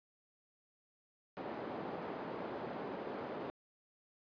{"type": "band-pass noise", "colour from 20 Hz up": "white", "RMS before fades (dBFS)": -43, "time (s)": [1.37, 3.5], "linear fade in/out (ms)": 0, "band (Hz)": [210, 640], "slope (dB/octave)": 12, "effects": ["resampled to 11025 Hz"]}